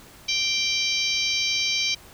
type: harmonic tone with a mistuned harmonic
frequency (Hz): 784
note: G5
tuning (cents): 0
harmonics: 3 / 4 / 5 / 6 / 7 / 8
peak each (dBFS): -27 / -28 / -29 / -30 / -30 / -31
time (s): 0.28-1.95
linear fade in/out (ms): 10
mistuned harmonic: 8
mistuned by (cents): -38
effects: pink hiss -48 dBFS RMS until 2.13 s